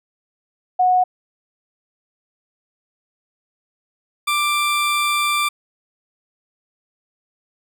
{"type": "tone pair in turn", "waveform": ["sine", "20% pulse"], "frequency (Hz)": [733, 1179.1], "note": ["F#5", "D6"], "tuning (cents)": [-16, 7], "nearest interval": "minor sixth", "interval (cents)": 823, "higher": "second", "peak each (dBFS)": -12, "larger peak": "neither", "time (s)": [[0.79, 1.04], [4.27, 5.49]], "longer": "second", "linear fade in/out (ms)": 10, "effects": []}